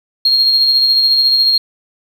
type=tone with tremolo; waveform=sine; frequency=4246 Hz; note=C8; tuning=25 cents sharp; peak=-6 dBFS; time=0.25-1.58 s; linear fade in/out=5 ms; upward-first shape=sine; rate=14 Hz; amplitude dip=35%; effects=tanh soft clip ceiling -4 dBFS + 7-bit